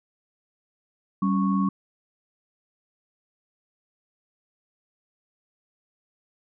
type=tone cluster; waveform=sine; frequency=193.7 / 277.4 / 1105 Hz; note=G3 / C#4 / C#6; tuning=-20 / +1 / -6 cents; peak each=-21 / -28 / -29 dBFS; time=1.22-1.69 s; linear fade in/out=5 ms; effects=none